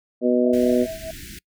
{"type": "harmonic tone", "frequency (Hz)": 123.47, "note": "B2", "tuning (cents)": 0, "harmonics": [2, 3, 4, 5], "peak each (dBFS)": [-19, -21, -22, -23], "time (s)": [0.21, 0.87], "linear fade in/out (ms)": 50}
{"type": "tone with tremolo", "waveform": "sine", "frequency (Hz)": 648, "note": "E5", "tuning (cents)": -30, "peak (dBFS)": -27, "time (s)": [0.44, 1.11], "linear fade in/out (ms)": 5, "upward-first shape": "triangle", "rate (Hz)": 4.9, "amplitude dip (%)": 90}
{"type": "band-stop noise", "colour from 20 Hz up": "pink", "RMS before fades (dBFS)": -38, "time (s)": [0.53, 1.39], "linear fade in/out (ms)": 5, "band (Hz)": [380, 1500], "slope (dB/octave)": 96}
{"effects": ["noise-tail reverb RT60 0.1 s tail -25 dB re dry"]}